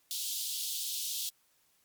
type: high-pass noise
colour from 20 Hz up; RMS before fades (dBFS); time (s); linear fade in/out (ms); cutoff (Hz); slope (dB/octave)
pink; -36; 0.11-1.29; 0; 3200; 48
effects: white hiss -70 dBFS RMS until 1.84 s + MP3 96 kbps